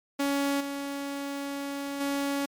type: tone with level steps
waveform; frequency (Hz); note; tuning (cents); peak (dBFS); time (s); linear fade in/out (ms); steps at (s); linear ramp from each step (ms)
sawtooth; 280.4; C#4; +20; -21 / -28 / -23; 0.19-2.46; 10; 0.6 / 2; 10
effects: MP3 96 kbps